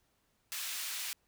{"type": "high-pass noise", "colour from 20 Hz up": "pink", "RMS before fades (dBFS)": -39, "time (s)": [0.52, 1.13], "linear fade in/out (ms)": 0, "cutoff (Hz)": 2300, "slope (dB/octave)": 12, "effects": ["pink hiss -75 dBFS RMS until 1.27 s"]}